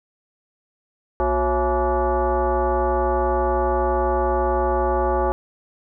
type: tone with frequency modulation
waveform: sine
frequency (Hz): 243.1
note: B3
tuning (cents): -27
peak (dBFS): -17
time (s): 1.2-5.32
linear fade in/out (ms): 0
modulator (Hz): 304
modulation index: 2.7
effects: none